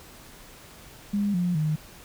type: tone with pitch steps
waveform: sine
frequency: 203.5 / 177.16 / 154.22 Hz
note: G#3 / F3 / D#3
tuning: -35 / +25 / -15 cents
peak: -22 dBFS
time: 1.13-1.76 s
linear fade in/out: 10 ms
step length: 210 ms
effects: pink hiss -48 dBFS RMS until 2.04 s